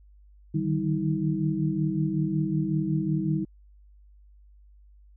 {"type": "tone cluster", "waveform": "sine", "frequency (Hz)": [150, 155.4, 192.2, 318.7], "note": ["D3", "D#3", "G3", "D#4"], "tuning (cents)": [37, -2, -34, 42], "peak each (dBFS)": -29, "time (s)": [0.54, 3.45], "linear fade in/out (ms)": 10, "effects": ["added 50 Hz sine -51 dBFS peak until 5.16 s"]}